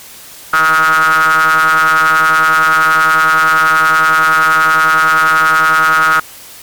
square ring-modulated tone, 79.1 Hz, D#2, 29 cents sharp, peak -5 dBFS, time 0.53-6.2 s, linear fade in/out 5 ms, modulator 1350 Hz, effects white hiss -34 dBFS RMS until 6.62 s + MP3 96 kbps

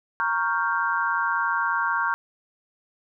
sine chord, G half-diminished seventh, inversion first, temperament equal, 932.3 / 1108.7 / 1396.9 / 1568 Hz, Bb5 / Db6 / F6 / G6, 0 / 0 / 0 / 0 cents, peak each -27 dBFS, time 0.2-2.14 s, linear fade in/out 0 ms, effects none

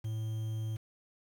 triangle tone with quantisation, 110 Hz, A2, in tune, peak -31 dBFS, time 0.04-0.77 s, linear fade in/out 10 ms, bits 9, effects none

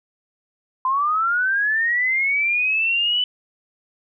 sine linear sweep, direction up, 1019 to 3000 Hz, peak -17 dBFS, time 0.85-3.24 s, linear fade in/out 2 ms, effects none

